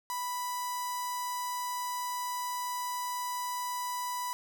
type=tone with notch filter; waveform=sawtooth; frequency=987.8 Hz; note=B5; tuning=in tune; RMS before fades=-35 dBFS; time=0.1-4.33 s; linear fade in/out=0 ms; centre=2500 Hz; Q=0.8; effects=none